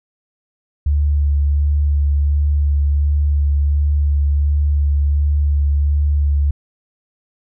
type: tone with vibrato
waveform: sine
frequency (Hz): 72.4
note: D2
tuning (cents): -24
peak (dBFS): -12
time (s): 0.86-6.51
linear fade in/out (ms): 5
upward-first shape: sine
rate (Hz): 1.4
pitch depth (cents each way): 17
effects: none